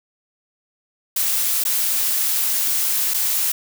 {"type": "noise with dropouts", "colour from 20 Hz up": "blue", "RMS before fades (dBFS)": -20, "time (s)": [1.16, 3.52], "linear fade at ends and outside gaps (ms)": 5, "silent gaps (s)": [[1.639, 1.651], [3.138, 3.142]], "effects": []}